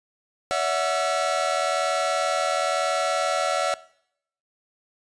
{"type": "tone cluster", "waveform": "45% pulse", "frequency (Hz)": [569, 649, 730, 1340], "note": ["C#5", "E5", "F#5", "E6"], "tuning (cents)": [45, -27, -24, 28], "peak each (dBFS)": -28, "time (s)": [0.51, 3.74], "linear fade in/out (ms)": 0, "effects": ["noise-tail reverb RT60 0.7 s tail -20 dB re dry", "resampled to 22050 Hz"]}